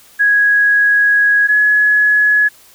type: tone pair in turn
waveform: sine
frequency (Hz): 1661.2 / 1691.2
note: G#6 / G#6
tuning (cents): 0 / +31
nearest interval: unison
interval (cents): 31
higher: second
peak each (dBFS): -8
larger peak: neither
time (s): 0.19-1.48 / 1.48-2.49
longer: first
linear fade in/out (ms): 20
effects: white hiss -45 dBFS RMS until 2.74 s